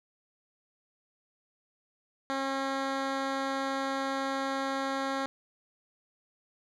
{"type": "tone with low-pass filter", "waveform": "10% pulse", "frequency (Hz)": 270.6, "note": "C#4", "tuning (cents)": -42, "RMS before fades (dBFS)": -32, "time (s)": [2.3, 5.26], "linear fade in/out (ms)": 0, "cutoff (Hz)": 5400, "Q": 0.57, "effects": []}